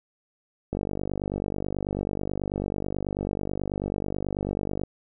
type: click train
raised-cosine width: 2 ms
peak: -15 dBFS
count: 203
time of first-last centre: 0.73-4.836 s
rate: 49.2 Hz
effects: none